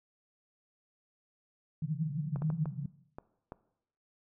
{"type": "band-pass noise", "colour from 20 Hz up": "pink", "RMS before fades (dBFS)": -34, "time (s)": [1.82, 2.86], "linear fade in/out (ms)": 5, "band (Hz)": [140, 170], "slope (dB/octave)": 96}
{"type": "clicks", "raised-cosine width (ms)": 1, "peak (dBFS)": -28, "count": 6, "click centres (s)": [2.36, 2.421, 2.502, 2.657, 3.185, 3.521]}
{"effects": ["noise-tail reverb RT60 0.8 s tail -19 dB re dry"]}